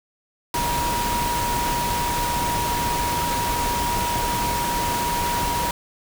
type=tone in noise; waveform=sine; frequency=956 Hz; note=A#5; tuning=43 cents sharp; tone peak=-23 dBFS; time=0.54-5.71 s; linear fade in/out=2 ms; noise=pink; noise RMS=-26 dBFS; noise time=0.54-5.71 s; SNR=0 dB; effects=none